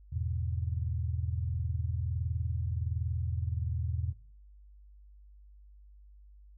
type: chord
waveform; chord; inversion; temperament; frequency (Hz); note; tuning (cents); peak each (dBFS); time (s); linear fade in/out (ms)
sine; E major; none; equal; 82.41 / 103.83 / 123.47; E2 / G#2 / B2; 0 / 0 / 0; -32 / -37 / -37; 0.12-4.13; 10
effects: noise-tail reverb RT60 0.6 s tail -24 dB re dry + added 50 Hz sine -52 dBFS peak until 6.57 s